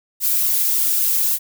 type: noise with flanger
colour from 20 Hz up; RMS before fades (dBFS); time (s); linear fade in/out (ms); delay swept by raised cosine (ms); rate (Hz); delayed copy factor
violet; -18; 0.2-1.39; 50; 1.2 to 5.3; 3.6; -0.95
effects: none